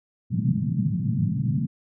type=band-pass noise; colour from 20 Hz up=pink; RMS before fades=-24 dBFS; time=0.3-1.67 s; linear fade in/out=20 ms; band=110 to 220 Hz; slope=48 dB/octave; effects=none